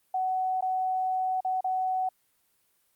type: tone with dropouts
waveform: sine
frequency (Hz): 748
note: F#5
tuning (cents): +19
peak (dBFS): -25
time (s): 0.14-2.09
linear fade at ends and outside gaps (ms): 5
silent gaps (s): 0.609-0.623 / 1.406-1.447 / 1.608-1.643
effects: white hiss -70 dBFS RMS until 2.95 s + Opus 32 kbps